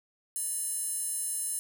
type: tone with high-pass filter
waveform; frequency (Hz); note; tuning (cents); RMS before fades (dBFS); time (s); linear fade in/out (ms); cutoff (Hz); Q
square; 587.3; D5; 0; -33; 0.36-1.59; 0; 9600; 5.4
effects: 10-bit